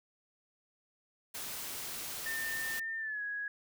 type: noise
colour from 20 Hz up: white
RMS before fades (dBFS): -41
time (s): 1.34-2.8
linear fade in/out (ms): 10
type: tone with pitch glide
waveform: sine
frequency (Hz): 1805 to 1664.8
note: A6 to G#6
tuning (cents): +44 to +4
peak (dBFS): -35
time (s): 2.26-3.48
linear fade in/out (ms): 2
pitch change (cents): -140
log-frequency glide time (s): 2.98-3.22
effects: none